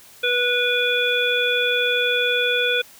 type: harmonic tone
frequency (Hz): 489.8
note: B4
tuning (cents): -14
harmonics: 1 / 3 / 5 / 7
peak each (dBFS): -23 / -23 / -23 / -23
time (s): 0.23-2.82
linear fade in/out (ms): 10
effects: white hiss -47 dBFS RMS until 2.99 s